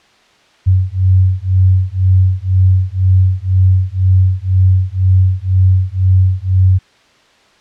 sine beating tone pair, 92.5 / 94.5 Hz, F#2 / F#2, 0 / +37 cents, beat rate 2 Hz, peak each -11 dBFS, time 0.66-6.79 s, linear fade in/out 20 ms, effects white hiss -49 dBFS RMS until 7.6 s + low-pass 4000 Hz 12 dB/octave

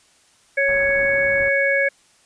harmonic tone, 555 Hz, C#5, 2 cents sharp, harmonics 1 / 3 / 4, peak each -20 / -20 / -20 dBFS, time 0.57-1.89 s, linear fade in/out 10 ms
pink low-pass noise, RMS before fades -36 dBFS, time 0.68-1.49 s, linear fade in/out 5 ms, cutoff 2400 Hz, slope 96 dB/octave
effects white hiss -56 dBFS RMS until 2.25 s + resampled to 22050 Hz

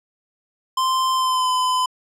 square tone with pitch glide, 1041 to 1014.3 Hz, C6 to B5, -9 to +46 cents, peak -18 dBFS, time 0.77-1.86 s, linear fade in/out 5 ms, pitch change -45 cents, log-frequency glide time 1.14-1.5 s, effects low-pass 10000 Hz 12 dB/octave

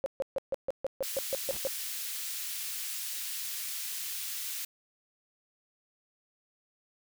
sine tone bursts, 540 Hz, C#5, 45 cents flat, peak -27 dBFS, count 11, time 0.04-1.671 s, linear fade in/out 0 ms, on 21 ms, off 140 ms
white high-pass noise, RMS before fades -37 dBFS, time 1.03-4.65 s, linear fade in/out 5 ms, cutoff 2200 Hz, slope 12 dB/octave
pink noise with exponential growth, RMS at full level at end -42 dBFS, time 1.35-1.57 s, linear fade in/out 1 ms, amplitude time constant 46 ms
effects none

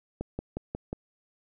click train, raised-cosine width 2 ms, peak -19 dBFS, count 5, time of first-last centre 0.21-0.929 s, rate 5.56 Hz, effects none

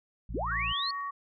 harmonic tone, 56.7 Hz, A#1, 47 cents flat, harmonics 1 / 2 / 3, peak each -36 / -42 / -46 dBFS, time 0.29-0.73 s, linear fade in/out 5 ms
sine linear sweep, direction up, 185 to 4440 Hz, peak -30 dBFS, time 0.34-0.91 s, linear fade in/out 5 ms
sine tone with tremolo, 1864.7 Hz, A#6, in tune, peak -39 dBFS, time 0.46-1.11 s, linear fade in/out 50 ms, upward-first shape square, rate 8.2 Hz, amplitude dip 25%
sine tone, 1126 Hz, C#6, 27 cents sharp, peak -33 dBFS, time 0.51-1.11 s, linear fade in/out 10 ms
effects none

